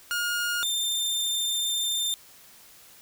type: tone pair in turn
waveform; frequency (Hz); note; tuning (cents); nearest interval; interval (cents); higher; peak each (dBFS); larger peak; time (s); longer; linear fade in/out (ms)
sawtooth; 1426 / 3593; F6 / A7; +36 / +36; octave + major third; 1600; second; -22; neither; 0.11-0.63 / 0.63-2.14; second; 0
effects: white hiss -52 dBFS RMS until 3.01 s